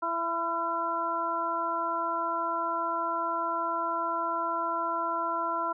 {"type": "harmonic tone with a mistuned harmonic", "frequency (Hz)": 334.7, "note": "E4", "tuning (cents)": 26, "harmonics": [1, 2, 3, 4], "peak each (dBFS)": [-39, -35, -30, -32], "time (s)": [0.02, 5.73], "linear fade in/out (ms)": 10, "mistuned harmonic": 4, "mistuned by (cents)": 24, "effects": []}